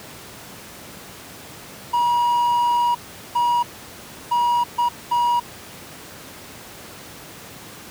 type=tone bursts at uneven times; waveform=triangle; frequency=959 Hz; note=A#5; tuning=49 cents sharp; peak=-14 dBFS; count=5; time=1.93-2.95 / 3.35-3.63 / 4.31-4.64 / 4.78-4.89 / 5.11-5.4 s; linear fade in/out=10 ms; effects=pink hiss -39 dBFS RMS until 7.9 s + high-pass 100 Hz 12 dB/octave